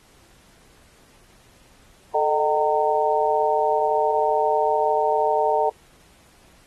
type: harmonic tone with a mistuned harmonic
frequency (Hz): 152.9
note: D#3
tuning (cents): -30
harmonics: 3 / 4 / 5 / 6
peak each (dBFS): -23 / -23 / -23 / -23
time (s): 2.14-5.7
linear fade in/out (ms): 10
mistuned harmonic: 3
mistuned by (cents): -75
effects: pink hiss -55 dBFS RMS until 6.66 s + AAC 32 kbps